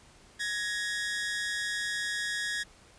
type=tone pair together; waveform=sawtooth; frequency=1674 / 1865.5 Hz; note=G#6 / A#6; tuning=+13 / +1 cents; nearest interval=major second; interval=188 cents; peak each=-29 / -31 dBFS; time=0.39-2.64 s; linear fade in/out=20 ms; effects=pink hiss -57 dBFS RMS until 2.98 s + resampled to 22050 Hz